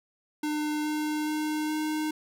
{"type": "tone with pitch steps", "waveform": "square", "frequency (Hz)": [301.6, 303.7, 305.8, 307.9], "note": ["D4", "D#4", "D#4", "D#4"], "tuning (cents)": [46, -42, -30, -18], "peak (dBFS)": -28, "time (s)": [0.43, 2.11], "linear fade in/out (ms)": 5, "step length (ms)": 420, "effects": []}